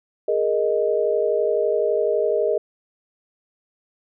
sine chord, Ab suspended second, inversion none, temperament just, 415.3 / 467.2 / 623 Hz, Ab4 / Bb4 / Eb5, 0 / +4 / +2 cents, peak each -22 dBFS, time 0.28-2.58 s, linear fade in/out 5 ms, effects none

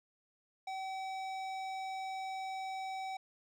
sine tone with hard clipping, 764 Hz, G5, 45 cents flat, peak -40 dBFS, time 0.67-3.17 s, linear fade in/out 5 ms, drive 14 dB, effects none

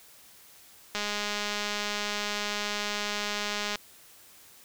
click train, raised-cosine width 0.2 ms, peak -14 dBFS, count 582, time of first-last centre 0.95-3.757 s, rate 207 Hz, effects white hiss -54 dBFS RMS until 4.64 s

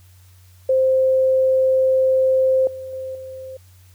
sine tone with level steps, 523.3 Hz, C5, in tune, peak -13 / -29 / -26 / -31 dBFS, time 0.69-3.57 s, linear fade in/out 5 ms, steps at 2.67 / 2.93 / 3.15 s, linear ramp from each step 2 ms, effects added 91 Hz sine -46 dBFS peak until 3.94 s + white hiss -56 dBFS RMS until 3.94 s

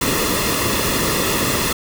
pink noise with comb filter, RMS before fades -19 dBFS, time 0.01-1.73 s, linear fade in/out 5 ms, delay 1.3 ms, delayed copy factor -0.6, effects none

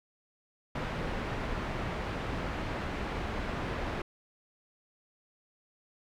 pink low-pass noise, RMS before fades -35 dBFS, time 0.75-4.02 s, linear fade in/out 5 ms, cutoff 2200 Hz, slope 12 dB/octave, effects none

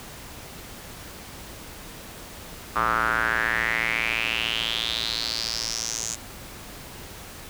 square tone with band-pass filter sweep, 57 Hz, A#1, 38 cents flat, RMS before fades -26 dBFS, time 2.75-6.16 s, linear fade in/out 20 ms, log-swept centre 1200 to 6900 Hz, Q 5.5, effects pink hiss -41 dBFS RMS until 7.49 s

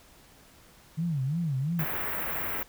sine tone with vibrato, 150 Hz, D3, 37 cents sharp, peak -26 dBFS, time 0.97-1.85 s, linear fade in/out 20 ms, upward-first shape sine, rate 2.9 Hz, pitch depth 250 cents each way
white band-stop noise, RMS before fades -32 dBFS, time 1.79-2.63 s, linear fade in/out 2 ms, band 2200 to 16000 Hz, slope 24 dB/octave
effects pink hiss -56 dBFS RMS until 2.68 s

